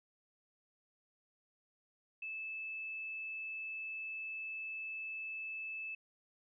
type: tone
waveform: sine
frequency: 2620 Hz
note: E7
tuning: 11 cents flat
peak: -40 dBFS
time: 2.22-5.95 s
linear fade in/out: 5 ms
effects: none